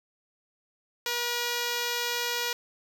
5% pulse tone, 479.9 Hz, B4, 50 cents flat, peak -16 dBFS, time 1.06-2.53 s, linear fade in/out 2 ms, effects none

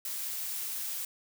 blue noise, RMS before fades -36 dBFS, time 0.05-1.05 s, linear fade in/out 2 ms, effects none

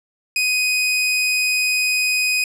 sawtooth tone, 2500 Hz, D#7, 8 cents sharp, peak -13 dBFS, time 0.36-2.44 s, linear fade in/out 2 ms, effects low-pass 12000 Hz 12 dB/octave

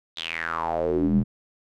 square tone with band-pass filter sweep, 41.2 Hz, E1, in tune, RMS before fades -25 dBFS, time 0.16-1.24 s, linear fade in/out 20 ms, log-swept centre 3800 to 160 Hz, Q 6.5, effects none

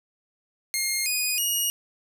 10% pulse tone with pitch steps, 2132 / 2477 / 2879 Hz, C7 / D#7 / F#7, +32 / -8 / -48 cents, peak -15 dBFS, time 0.74-1.7 s, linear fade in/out 0 ms, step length 320 ms, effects none

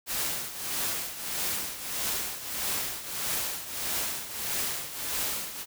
white noise with tremolo, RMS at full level -29 dBFS, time 0.06-5.66 s, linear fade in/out 50 ms, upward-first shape triangle, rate 1.6 Hz, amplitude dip 75%, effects none

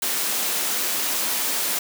white high-pass noise, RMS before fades -24 dBFS, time 0.02-1.79 s, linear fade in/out 5 ms, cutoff 200 Hz, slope 24 dB/octave, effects none

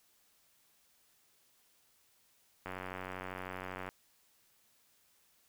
click train, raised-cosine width 0.5 ms, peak -26 dBFS, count 115, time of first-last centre 2.66-3.89 s, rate 92.7 Hz, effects white hiss -70 dBFS RMS until 5.48 s

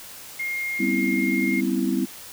sine tone, 2133 Hz, C7, 33 cents sharp, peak -25 dBFS, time 0.39-1.61 s, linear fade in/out 10 ms
sine chord, C major seventh, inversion second, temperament equal with one note detuned, 196 / 246.9 / 267 / 329.6 Hz, G3 / B3 / C4 / E4, 0 / 0 / +35 / 0 cents, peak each -26 dBFS, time 0.79-2.06 s, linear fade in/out 20 ms
effects white hiss -41 dBFS RMS until 2.32 s

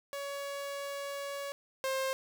sawtooth tone pair in turn, 562 / 530.5 Hz, C#5 / C5, +24 / +24 cents, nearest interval minor second, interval 100 cents, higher first, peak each -33 / -27 dBFS, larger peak second, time 0.13-1.52 / 1.84-2.13 s, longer first, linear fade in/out 0 ms, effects none

